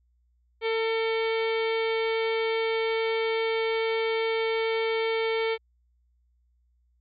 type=harmonic tone; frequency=449.4 Hz; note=A4; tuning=37 cents sharp; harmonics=1 / 2 / 3 / 4 / 5 / 6 / 7 / 8 / 9 / 10; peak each=-25 / -35 / -39 / -41 / -33 / -47 / -39 / -43 / -49 / -48 dBFS; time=0.61-5.58 s; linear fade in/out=50 ms; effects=added 60 Hz sine -64 dBFS peak until 7 s